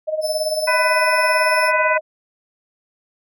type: tone with tremolo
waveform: sine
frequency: 622.3 Hz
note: D#5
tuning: in tune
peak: -16 dBFS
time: 0.07-2.01 s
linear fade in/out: 20 ms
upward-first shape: sine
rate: 18 Hz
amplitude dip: 75%
type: tone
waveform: sawtooth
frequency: 5274 Hz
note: E8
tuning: in tune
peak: -23 dBFS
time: 0.21-1.72 s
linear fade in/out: 50 ms
type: harmonic tone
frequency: 499.6 Hz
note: B4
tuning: 20 cents sharp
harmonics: 2 / 3 / 4 / 5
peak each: -19 / -21 / -22 / -23 dBFS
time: 0.67-1.98 s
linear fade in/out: 10 ms
effects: none